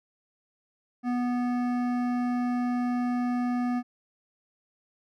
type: tone with hard clipping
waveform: triangle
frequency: 245.4 Hz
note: B3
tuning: 11 cents flat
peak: -27 dBFS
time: 1.03-3.83 s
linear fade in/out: 50 ms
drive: 17 dB
effects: none